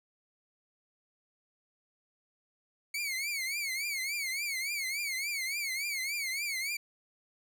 sawtooth tone with vibrato, 2217 Hz, C#7, in tune, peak -29 dBFS, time 2.94-6.77 s, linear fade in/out 5 ms, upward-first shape triangle, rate 3.5 Hz, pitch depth 160 cents each way, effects none

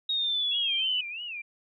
sine exponential sweep, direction down, 3771 to 2960 Hz, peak -25 dBFS, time 0.09-1.01 s, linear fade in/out 5 ms
sine tone with vibrato, 2637 Hz, E7, in tune, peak -34 dBFS, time 0.51-1.42 s, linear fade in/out 10 ms, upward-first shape sine, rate 3.1 Hz, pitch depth 190 cents each way
effects none

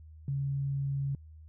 sine tone, 138.59 Hz, C#3, in tune, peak -29 dBFS, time 0.28-1.15 s, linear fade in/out 2 ms, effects added 78 Hz sine -48 dBFS peak until 1.48 s

